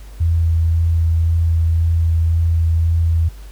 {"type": "tone with vibrato", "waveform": "sine", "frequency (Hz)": 82.7, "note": "E2", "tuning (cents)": 6, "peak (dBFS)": -12, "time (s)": [0.2, 3.29], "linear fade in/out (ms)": 10, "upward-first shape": "sine", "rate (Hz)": 1.9, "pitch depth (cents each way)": 11, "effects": ["added 50 Hz sine -33 dBFS peak until 3.51 s", "pink hiss -47 dBFS RMS until 3.51 s"]}